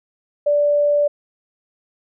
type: tone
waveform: sine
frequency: 584 Hz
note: D5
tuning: 10 cents flat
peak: -13 dBFS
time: 0.46-1.08 s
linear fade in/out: 10 ms
effects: none